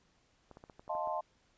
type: clicks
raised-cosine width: 1 ms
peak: -37 dBFS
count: 8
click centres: 0.513 / 0.571 / 0.639 / 0.698 / 0.795 / 0.879 / 0.951 / 1.074 s
type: chord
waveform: sine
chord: F dominant seventh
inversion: third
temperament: equal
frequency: 622.3 / 698.5 / 880 / 1046.5 Hz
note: Eb5 / F5 / A5 / C6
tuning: 0 / 0 / 0 / 0 cents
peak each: -38 / -39 / -38 / -40 dBFS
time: 0.89-1.21 s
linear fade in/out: 10 ms
effects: pink hiss -71 dBFS RMS until 1.57 s + resampled to 16000 Hz